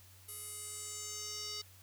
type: tone with band-pass filter sweep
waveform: square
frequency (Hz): 420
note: G#4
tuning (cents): +19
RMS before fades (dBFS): -44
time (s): 0.28-1.62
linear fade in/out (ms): 10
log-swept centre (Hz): 11000 to 4900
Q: 3.7
effects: added 93 Hz sine -59 dBFS peak until 1.82 s + white hiss -61 dBFS RMS until 1.82 s